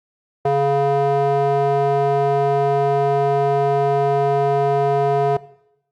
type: tone with band-pass filter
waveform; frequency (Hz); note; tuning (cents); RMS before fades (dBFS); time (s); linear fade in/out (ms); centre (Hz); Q
square; 140; C#3; +18; -17; 0.45-5.37; 5; 580; 4.6
effects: noise-tail reverb RT60 0.8 s tail -19 dB re dry + Opus 48 kbps